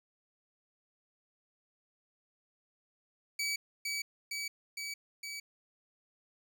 20% pulse tone with echo, 2284 Hz, D7, 49 cents flat, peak -27 dBFS, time 3.39-3.56 s, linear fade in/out 5 ms, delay 460 ms, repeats 4, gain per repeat -2 dB, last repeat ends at 5.4 s, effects none

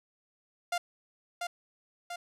sawtooth tone with echo, 699 Hz, F5, 1 cent sharp, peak -25 dBFS, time 0.72-0.78 s, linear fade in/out 5 ms, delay 690 ms, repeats 2, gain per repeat -4 dB, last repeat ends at 2.16 s, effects low-pass 11000 Hz 12 dB/octave

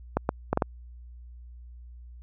clicks, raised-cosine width 1 ms, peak -9 dBFS, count 5, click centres 0.17 / 0.291 / 0.53 / 0.574 / 0.622 s, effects added 60 Hz sine -43 dBFS peak until 2.22 s

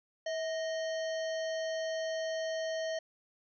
harmonic tone with a mistuned harmonic, 620 Hz, D#5, 6 cents flat, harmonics 1 / 3 / 5 / 7 / 9 / 10, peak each -33 / -43 / -47 / -50 / -52 / -53 dBFS, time 0.26-2.99 s, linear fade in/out 5 ms, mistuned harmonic 1, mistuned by +67 cents, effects none

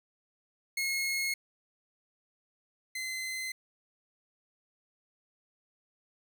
sawtooth tone pair in turn, 2165 / 2057 Hz, C#7 / C7, -41 / -30 cents, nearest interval minor second, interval 89 cents, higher first, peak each -26 / -31 dBFS, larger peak first, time 0.77-1.34 / 2.95-3.52 s, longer neither, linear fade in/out 5 ms, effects none

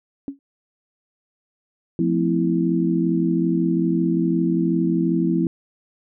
sine tone with exponential decay, 277.2 Hz, C#4, in tune, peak -21 dBFS, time 0.28-0.39 s, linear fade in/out 1 ms, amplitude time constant 23 ms
sine chord, F major seventh, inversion none, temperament equal with one note detuned, 174.61 / 220 / 257.1 / 329.6 Hz, F3 / A3 / C4 / E4, 0 / 0 / -30 / 0 cents, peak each -21 / -27 / -24 / -21 dBFS, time 1.99-5.47 s, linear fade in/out 2 ms
effects none

